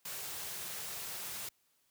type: band-stop noise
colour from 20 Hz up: white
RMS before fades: -42 dBFS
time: 0.05-1.49 s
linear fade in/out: 5 ms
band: 220 to 320 Hz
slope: 96 dB/octave
effects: white hiss -74 dBFS RMS until 1.9 s + high-pass 60 Hz 12 dB/octave